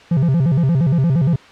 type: tone with vibrato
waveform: triangle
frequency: 150.2 Hz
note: D3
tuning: 39 cents sharp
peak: -10 dBFS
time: 0.11-1.36 s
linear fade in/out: 5 ms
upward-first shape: square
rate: 8.6 Hz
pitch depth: 220 cents each way
effects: white hiss -42 dBFS RMS until 1.51 s + low-pass 3000 Hz 12 dB/octave